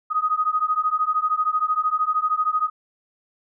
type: beating tone pair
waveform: sine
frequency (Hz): 1244.5 / 1257.5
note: D#6 / D#6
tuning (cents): 0 / +18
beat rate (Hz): 13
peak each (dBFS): -22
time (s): 0.1-2.7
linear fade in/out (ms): 20
effects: none